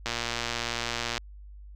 click train, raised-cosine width 0.2 ms, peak -12 dBFS, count 133, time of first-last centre 0.06-1.179 s, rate 118 Hz, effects added 50 Hz sine -43 dBFS peak until 1.75 s

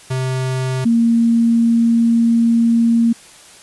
square / sine tone pair in turn, 130 / 231.6 Hz, C3 / A#3, -11 / -11 cents, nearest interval minor seventh, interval 1000 cents, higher second, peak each -18 / -10 dBFS, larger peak second, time 0.1-0.85 / 0.85-3.13 s, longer second, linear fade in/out 10 ms, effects white hiss -42 dBFS RMS until 3.62 s + resampled to 24000 Hz

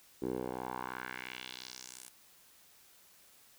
10% pulse tone with band-pass filter sweep, 62.9 Hz, B1, 32 cents sharp, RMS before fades -42 dBFS, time 0.22-2.09 s, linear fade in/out 5 ms, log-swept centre 360 to 10000 Hz, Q 2.2, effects white hiss -62 dBFS RMS until 3.58 s

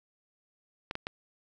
clicks, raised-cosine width 0.3 ms, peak -18 dBFS, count 3, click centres 0.911 / 0.954 / 1.069 s, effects none

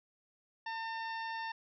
harmonic tone, 903 Hz, A5, 45 cents sharp, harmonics 1 / 2 / 3 / 4 / 5 / 6, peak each -39 / -42 / -50 / -53 / -55 / -54 dBFS, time 0.66-1.52 s, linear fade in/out 5 ms, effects none

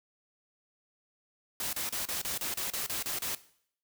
white noise bursts, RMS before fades -34 dBFS, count 11, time 1.6-3.35 s, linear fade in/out 2 ms, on 130 ms, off 32 ms, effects noise-tail reverb RT60 0.6 s tail -17 dB re dry

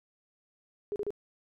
sine tone bursts, 411.9 Hz, G#4, 14 cents flat, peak -30 dBFS, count 3, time 0.92-1.105 s, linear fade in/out 0 ms, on 39 ms, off 34 ms, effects none

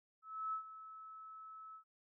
sine tone with ADSR envelope, 1300 Hz, E6, 24 cents flat, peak -36 dBFS, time 0.22-1.84 s, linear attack 310 ms, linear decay 96 ms, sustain -14 dB, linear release 91 ms, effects none

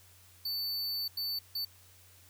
square tone bursts at uneven times, 4500 Hz, C#8, 25 cents sharp, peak -33 dBFS, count 3, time 0.45-1.08 / 1.17-1.39 / 1.55-1.65 s, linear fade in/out 5 ms, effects added 91 Hz sine -61 dBFS peak until 2.29 s + white hiss -60 dBFS RMS until 2.29 s

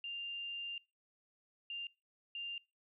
sine tone bursts at uneven times, 2794 Hz, F7, in tune, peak -40 dBFS, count 3, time 0.04-0.78 / 1.7-1.87 / 2.35-2.58 s, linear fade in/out 2 ms, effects noise-tail reverb RT60 0.3 s tail -25 dB re dry

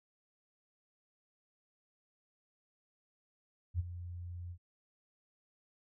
sine tone with ADSR envelope, 87.7 Hz, F2, 8 cents sharp, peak -28 dBFS, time 3.74-4.58 s, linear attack 54 ms, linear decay 24 ms, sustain -13 dB, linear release 71 ms, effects none

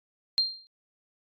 sine tone with exponential decay, 4186 Hz, C8, in tune, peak -18 dBFS, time 0.38-0.67 s, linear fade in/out 0 ms, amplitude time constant 63 ms, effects AAC 48 kbps

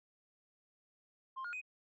sine tone with pitch steps, 1055 / 1426 / 2504 Hz, C6 / F6 / D#7, +14 / +36 / +10 cents, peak -38 dBFS, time 1.36-1.615 s, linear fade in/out 20 ms, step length 85 ms, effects tanh soft clip ceiling -38 dBFS

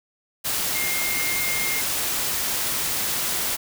sine tone in noise, 2124 Hz, C7, 25 cents sharp, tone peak -27 dBFS, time 0.74-1.82 s, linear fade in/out 20 ms, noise white, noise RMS -25 dBFS, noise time 0.44-3.57 s, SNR -5 dB, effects none

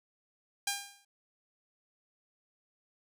5% pulse tone with exponential decay, 803 Hz, G5, 41 cents sharp, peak -16 dBFS, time 0.67-1.05 s, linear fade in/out 5 ms, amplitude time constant 82 ms, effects none

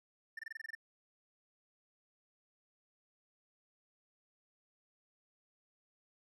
triangle tone bursts, 1789 Hz, A6, 28 cents sharp, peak -39 dBFS, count 9, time 0.37-0.751 s, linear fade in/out 5 ms, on 21 ms, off 24 ms, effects none

